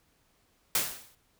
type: noise with exponential decay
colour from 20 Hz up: white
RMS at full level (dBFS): -24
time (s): 0.75-1.15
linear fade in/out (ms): 2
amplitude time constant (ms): 86
effects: pink hiss -69 dBFS RMS until 1.39 s